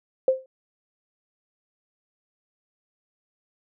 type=tone with exponential decay; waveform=sine; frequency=523 Hz; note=C5; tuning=1 cent flat; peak=-12 dBFS; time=0.28-0.46 s; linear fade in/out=2 ms; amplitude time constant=37 ms; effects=none